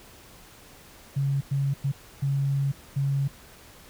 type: tone bursts at uneven times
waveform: sine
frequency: 138.59 Hz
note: C#3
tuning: in tune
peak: -22 dBFS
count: 5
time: 1.16-1.41 / 1.51-1.74 / 1.84-1.92 / 2.22-2.72 / 2.96-3.28 s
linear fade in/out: 10 ms
effects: pink hiss -50 dBFS RMS until 3.89 s